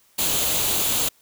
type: noise with comb filter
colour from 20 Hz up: white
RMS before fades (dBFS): -22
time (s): 0.18-1.09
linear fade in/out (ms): 10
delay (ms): 0.28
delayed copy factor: +0.5
effects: white hiss -59 dBFS RMS until 1.21 s